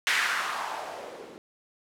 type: noise with low-pass filter sweep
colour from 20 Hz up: violet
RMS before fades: -31 dBFS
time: 0.07-1.38 s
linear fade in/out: 0 ms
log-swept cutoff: 2100 to 360 Hz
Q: 2.5
effects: none